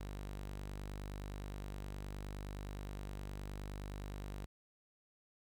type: tone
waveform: sawtooth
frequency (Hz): 49.63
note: G1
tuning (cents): +22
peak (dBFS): -39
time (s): 0-4.46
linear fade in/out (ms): 10
effects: 13-bit